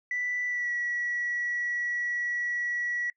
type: tone with pitch glide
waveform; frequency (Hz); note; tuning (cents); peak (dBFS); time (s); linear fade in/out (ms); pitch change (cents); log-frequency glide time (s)
sine; 1975.5 to 1933.7; B6 to B6; 0 to -37; -27; 0.11-3.1; 2; -37; 0.47-0.71
effects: noise-tail reverb RT60 0.1 s tail -23 dB re dry + tanh soft clip ceiling -23 dBFS

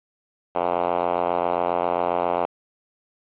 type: tone with band-pass filter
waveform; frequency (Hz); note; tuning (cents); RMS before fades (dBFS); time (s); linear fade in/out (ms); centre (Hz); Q
5% pulse; 87.4; F2; +2; -23; 0.55-2.46; 5; 710; 1.6
effects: resampled to 8000 Hz + 7-bit

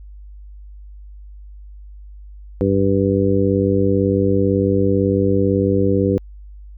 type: harmonic tone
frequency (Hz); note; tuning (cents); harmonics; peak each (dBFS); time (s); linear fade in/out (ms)
98; G2; 0; 1 / 2 / 3 / 4 / 5; -20 / -20 / -20 / -20 / -20; 2.61-6.18; 0
effects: added 50 Hz sine -35 dBFS peak until 6.77 s

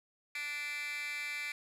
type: tone with high-pass filter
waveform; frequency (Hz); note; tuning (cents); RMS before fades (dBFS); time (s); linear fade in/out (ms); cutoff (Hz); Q
10% pulse; 292.6; D4; -6; -39; 0.35-1.52; 2; 2300; 8.8
effects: resampled to 32000 Hz + 11-bit

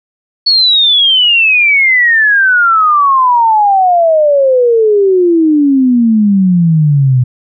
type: exponential sweep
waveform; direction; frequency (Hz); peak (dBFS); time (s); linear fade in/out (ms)
sine; down; 4435 to 123; -5; 0.46-7.24; 10
effects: none

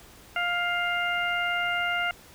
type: harmonic tone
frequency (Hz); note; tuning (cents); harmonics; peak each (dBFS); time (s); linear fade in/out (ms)
702; F5; +9; 1 / 2 / 3 / 4; -31 / -28 / -30 / -33; 0.36-2.11; 2
effects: pink hiss -51 dBFS RMS until 2.34 s

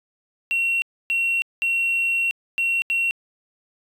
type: tone bursts at uneven times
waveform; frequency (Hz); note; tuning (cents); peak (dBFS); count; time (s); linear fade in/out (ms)
triangle; 2731; F7; -39; -16; 5; 0.51-0.82 / 1.1-1.42 / 1.62-2.31 / 2.58-2.82 / 2.9-3.11; 0
effects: tanh soft clip ceiling -15 dBFS

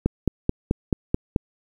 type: click train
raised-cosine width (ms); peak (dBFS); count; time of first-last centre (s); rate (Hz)
3; -6; 7; 0.06-1.362; 4.61
effects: 8-bit

